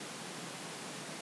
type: high-pass noise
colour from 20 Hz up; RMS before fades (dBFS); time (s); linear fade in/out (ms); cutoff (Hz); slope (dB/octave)
pink; -44; 0-1.21; 5; 140; 48
effects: resampled to 24000 Hz